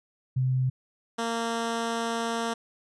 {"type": "tone pair in turn", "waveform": ["sine", "10% pulse"], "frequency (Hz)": [129.3, 230.4], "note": ["C3", "A#3"], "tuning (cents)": [-20, -20], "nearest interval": "minor seventh", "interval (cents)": 1000, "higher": "second", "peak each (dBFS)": [-22, -19], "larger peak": "second", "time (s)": [[0.36, 0.7], [1.18, 2.54]], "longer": "second", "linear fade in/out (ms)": 10, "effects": ["resampled to 22050 Hz"]}